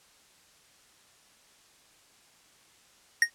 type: tone with exponential decay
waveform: square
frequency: 1864.7 Hz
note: A#6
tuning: in tune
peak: -15 dBFS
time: 3.22-3.3 s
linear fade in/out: 2 ms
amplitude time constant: 16 ms
effects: white hiss -60 dBFS RMS until 3.34 s + low-pass 9000 Hz 12 dB/octave